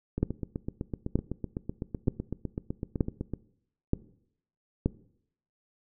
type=two click trains; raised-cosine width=3 ms; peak=-11 / -19 dBFS; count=6 / 26; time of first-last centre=0.23-4.86 / 0.18-3.337 s; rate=1.08 / 7.92 Hz; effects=noise-tail reverb RT60 0.7 s tail -20 dB re dry